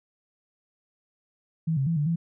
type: tone with pitch steps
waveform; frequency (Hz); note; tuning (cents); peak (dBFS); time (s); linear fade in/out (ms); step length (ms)
sine; 161.6 / 135.1 / 166.2 / 147 / 167.2; E3 / C#3 / E3 / D3 / E3; -34 / -44 / +15 / +2 / +25; -22; 1.67-2.16; 10; 98
effects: none